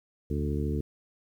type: harmonic tone with a mistuned harmonic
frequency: 73.42 Hz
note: D2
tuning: in tune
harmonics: 1 / 2 / 3 / 4 / 5 / 6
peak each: -30 / -33 / -35 / -36 / -37 / -38 dBFS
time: 0.3-0.81 s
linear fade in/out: 5 ms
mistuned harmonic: 1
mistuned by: +83 cents
effects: 10-bit